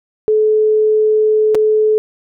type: tone with dropouts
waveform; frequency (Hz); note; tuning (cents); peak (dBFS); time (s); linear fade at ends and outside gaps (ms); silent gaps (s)
sine; 430.7; A4; -37; -9; 0.28-1.98; 0; 1.547-1.552
effects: none